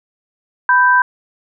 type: tone pair together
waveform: sine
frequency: 993 / 1563.8 Hz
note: B5 / G6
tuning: +9 / -5 cents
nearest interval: minor sixth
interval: 786 cents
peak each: -11 dBFS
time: 0.69-1.02 s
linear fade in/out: 2 ms
effects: none